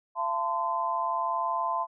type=tone cluster; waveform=sine; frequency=681 / 887 / 1028 Hz; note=F5 / A5 / C6; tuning=-44 / +14 / -31 cents; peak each=-33 / -32 / -28 dBFS; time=0.15-1.87 s; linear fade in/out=50 ms; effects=none